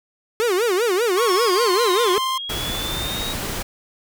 45% pulse tone with vibrato, 415.9 Hz, G#4, 2 cents sharp, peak -17 dBFS, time 0.4-2.18 s, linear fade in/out 0 ms, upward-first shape sine, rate 5.1 Hz, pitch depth 270 cents each way
45% pulse tone with pitch glide, 1102 to 1047.4 Hz, C#6 to C6, -11 to +1 cents, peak -21 dBFS, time 1.17-2.38 s, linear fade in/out 5 ms, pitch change -88 cents, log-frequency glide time 1.45-1.67 s
sine linear two-way sweep, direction down then up, 5500 to 3136 to 3816 Hz, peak -27 dBFS, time 1.27-3.34 s, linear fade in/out 20 ms, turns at 2.19 s
pink noise, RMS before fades -27 dBFS, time 2.49-3.63 s, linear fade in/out 10 ms
effects none

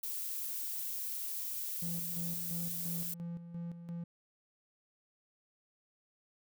violet noise, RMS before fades -39 dBFS, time 0.03-3.14 s, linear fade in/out 5 ms
triangle tone with tremolo, 170.5 Hz, F3, 41 cents flat, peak -36 dBFS, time 1.82-4.04 s, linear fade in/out 5 ms, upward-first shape square, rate 2.9 Hz, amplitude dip 60%
effects none

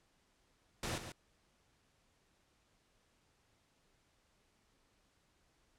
pink noise with echo, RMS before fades -39 dBFS, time 0.83-0.98 s, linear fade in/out 2 ms, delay 140 ms, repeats 1, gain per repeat -9 dB, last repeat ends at 1.12 s, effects pink hiss -74 dBFS RMS until 5.78 s + low-pass 9000 Hz 12 dB/octave

